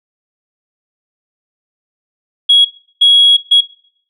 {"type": "tone bursts at uneven times", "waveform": "sine", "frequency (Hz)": 3322, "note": "G#7", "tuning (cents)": 0, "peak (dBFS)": -3, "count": 3, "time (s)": [[2.49, 2.65], [3.01, 3.37], [3.51, 3.61]], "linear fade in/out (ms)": 10, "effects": ["noise-tail reverb RT60 0.6 s tail -19 dB re dry", "tanh soft clip ceiling 0 dBFS"]}